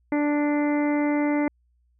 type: harmonic tone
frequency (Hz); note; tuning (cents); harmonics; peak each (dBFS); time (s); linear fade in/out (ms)
293.7; D4; 0; 1 / 2 / 3 / 4 / 5 / 6 / 7 / 8; -21 / -29 / -32 / -41 / -40 / -43 / -34 / -47; 0.12-1.48; 2
effects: added 60 Hz sine -62 dBFS peak until 1.99 s